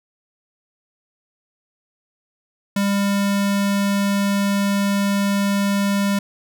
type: tone with notch filter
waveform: square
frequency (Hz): 200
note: G3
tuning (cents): +35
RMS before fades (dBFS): -19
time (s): 2.76-6.19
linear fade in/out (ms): 5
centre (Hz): 400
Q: 1
effects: none